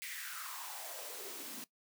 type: noise with high-pass filter sweep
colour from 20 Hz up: white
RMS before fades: -45 dBFS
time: 0.02-1.64 s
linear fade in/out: 0 ms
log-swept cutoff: 2200 to 220 Hz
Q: 4.9
effects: noise-tail reverb RT60 0.1 s tail -18 dB re dry